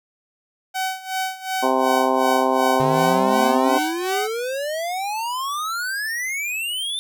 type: tone with tremolo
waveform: sawtooth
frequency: 756 Hz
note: F#5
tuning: 37 cents sharp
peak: -17 dBFS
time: 0.74-4.28 s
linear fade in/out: 20 ms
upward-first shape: sine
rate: 2.7 Hz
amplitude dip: 85%
type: harmonic tone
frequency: 130.81 Hz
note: C3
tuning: in tune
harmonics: 2 / 3 / 4 / 5 / 6 / 7 / 8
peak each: -24 / -24 / -24 / -24 / -24 / -24 / -24 dBFS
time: 1.62-3.79 s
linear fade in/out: 20 ms
type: exponential sweep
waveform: square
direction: up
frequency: 138.59 to 3600 Hz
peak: -24 dBFS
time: 2.8-6.99 s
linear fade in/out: 0 ms
effects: none